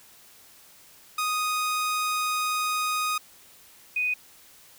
sawtooth / sine tone pair in turn, 1244.5 / 2489 Hz, D#6 / D#7, 0 / 0 cents, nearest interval octave, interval 1200 cents, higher second, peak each -21 / -23 dBFS, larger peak first, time 1.18-3.18 / 3.96-4.14 s, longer first, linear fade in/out 5 ms, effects white hiss -53 dBFS RMS until 4.78 s

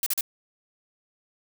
blue noise bursts, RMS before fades -25 dBFS, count 3, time 0.03-0.209 s, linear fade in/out 2 ms, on 33 ms, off 40 ms, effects none

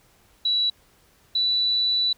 sine tone pair in turn, 3927 / 3959 Hz, B7 / B7, -11 / +3 cents, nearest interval unison, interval 14 cents, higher second, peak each -19 dBFS, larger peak neither, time 0.45-0.7 / 1.35-2.13 s, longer second, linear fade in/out 5 ms, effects pink hiss -59 dBFS RMS until 2.17 s

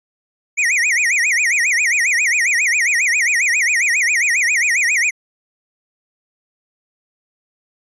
square tone with vibrato, 2150 Hz, C7, 47 cents sharp, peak -14 dBFS, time 0.57-5.11 s, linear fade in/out 20 ms, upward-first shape sine, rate 7.4 Hz, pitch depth 270 cents each way, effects resampled to 22050 Hz

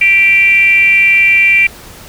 sine tone with frequency modulation, 2349 Hz, D7, in tune, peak -5 dBFS, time 0.01-1.67 s, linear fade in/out 5 ms, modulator 389 Hz, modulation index 0.52, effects pink hiss -34 dBFS RMS until 2.08 s

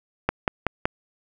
click train, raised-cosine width 0.5 ms, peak -5 dBFS, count 4, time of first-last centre 0.29-0.855 s, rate 5.31 Hz, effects none

